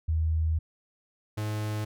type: tone pair in turn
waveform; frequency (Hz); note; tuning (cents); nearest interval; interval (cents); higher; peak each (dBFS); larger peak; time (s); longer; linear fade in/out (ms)
sine / 45% pulse; 79.8 / 106.52; D#2 / G#2; +44 / +44; perfect fourth; 500; second; -23 / -29; first; 0.08-0.59 / 1.37-1.85; first; 10
effects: none